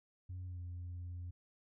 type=tone with pitch glide; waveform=sine; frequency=91.1 to 88.2 Hz; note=F#2 to F2; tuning=-26 to +18 cents; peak=-40 dBFS; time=0.29-1.31 s; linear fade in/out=10 ms; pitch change=-56 cents; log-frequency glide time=0.46-0.59 s; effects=tanh soft clip ceiling -40 dBFS